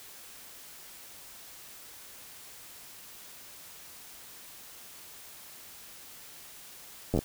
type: slowing click train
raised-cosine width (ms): 2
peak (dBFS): -14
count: 5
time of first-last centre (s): 7.14-7.19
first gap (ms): 10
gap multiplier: 1.15
effects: white hiss -49 dBFS RMS until 7.24 s